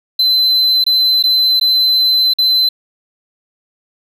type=tone with dropouts; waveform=triangle; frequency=4054 Hz; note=B7; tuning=45 cents sharp; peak=-8 dBFS; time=0.19-2.69 s; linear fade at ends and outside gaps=5 ms; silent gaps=0.841-0.864 / 1.227-1.237 / 1.598-1.611 / 2.337-2.385 s; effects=none